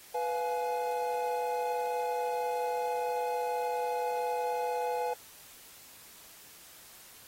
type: chord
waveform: triangle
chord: F diminished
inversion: second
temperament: equal with one note detuned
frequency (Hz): 493.9 / 698.5 / 844.6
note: Cb5 / F5 / Ab5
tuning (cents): 0 / 0 / +29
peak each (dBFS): -31 / -36 / -31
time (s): 0.14-5.14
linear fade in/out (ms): 10
effects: white hiss -53 dBFS RMS until 7.27 s + AAC 48 kbps